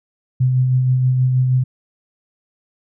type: tone with tremolo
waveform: sine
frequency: 128.1 Hz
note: C3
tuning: 36 cents flat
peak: -11 dBFS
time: 0.4-1.64 s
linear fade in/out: 10 ms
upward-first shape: sine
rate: 6.3 Hz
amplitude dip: 30%
effects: none